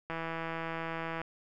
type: click train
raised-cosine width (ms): 0.5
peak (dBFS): -22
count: 184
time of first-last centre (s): 0.1-1.216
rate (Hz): 164
effects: none